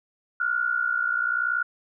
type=tone pair together; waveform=sine; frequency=1400.3 / 1461 Hz; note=F6 / F#6; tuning=+4 / -22 cents; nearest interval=minor second; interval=74 cents; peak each=-25 dBFS; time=0.4-1.63 s; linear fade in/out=5 ms; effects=none